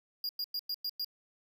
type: tone bursts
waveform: square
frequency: 4833 Hz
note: D8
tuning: 49 cents sharp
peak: -33 dBFS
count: 6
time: 0.24-1.046 s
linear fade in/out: 2 ms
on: 51 ms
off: 100 ms
effects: none